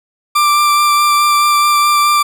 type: tone with vibrato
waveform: 40% pulse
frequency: 1180 Hz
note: D6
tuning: 8 cents sharp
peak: -8 dBFS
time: 0.35-2.23 s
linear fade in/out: 10 ms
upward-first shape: sine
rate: 4.7 Hz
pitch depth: 11 cents each way
effects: none